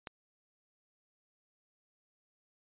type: click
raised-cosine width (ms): 0.3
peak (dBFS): -25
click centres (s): 0.072
effects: resampled to 8000 Hz